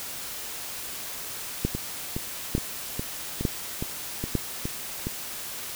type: two click trains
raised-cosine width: 3 ms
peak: -16 / -10 dBFS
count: 9 / 4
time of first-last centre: 1.75-5.07 / 1.65-4.353 s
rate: 2.41 / 1.11 Hz
effects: white hiss -36 dBFS RMS until 5.75 s